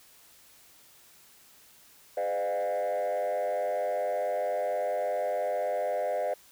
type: tone with frequency modulation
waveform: sine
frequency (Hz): 605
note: D#5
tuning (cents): -49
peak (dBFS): -24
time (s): 2.17-6.34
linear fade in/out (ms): 5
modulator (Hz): 95.2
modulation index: 1.2
effects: tanh soft clip ceiling -26 dBFS + white hiss -57 dBFS RMS until 6.51 s